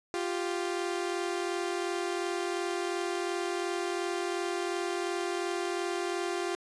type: tone pair together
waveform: sawtooth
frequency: 349.2 / 392 Hz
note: F4 / G4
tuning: 0 / 0 cents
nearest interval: major second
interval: 200 cents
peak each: -28 / -31 dBFS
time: 0.14-6.55 s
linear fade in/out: 0 ms
effects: resampled to 22050 Hz